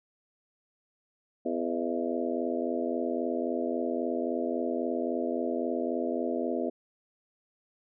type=harmonic tone with a mistuned harmonic; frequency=83.7 Hz; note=E2; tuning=27 cents sharp; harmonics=3 / 4 / 5 / 6 / 7 / 8; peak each=-33 / -34 / -35 / -36 / -36 / -37 dBFS; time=1.45-6.7 s; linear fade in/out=10 ms; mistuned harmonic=7; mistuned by=+72 cents; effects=none